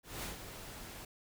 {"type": "noise with ADSR envelope", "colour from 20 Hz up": "pink", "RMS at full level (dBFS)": -40, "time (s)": [0.03, 1.05], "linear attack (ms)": 200, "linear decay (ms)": 130, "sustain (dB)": -8, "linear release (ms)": 4, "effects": []}